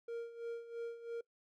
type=tone with tremolo; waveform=triangle; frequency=466.2 Hz; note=A#4; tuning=in tune; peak=-36 dBFS; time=0.08-1.21 s; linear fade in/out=5 ms; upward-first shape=sine; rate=3 Hz; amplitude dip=75%; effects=noise-tail reverb RT60 0.1 s tail -23 dB re dry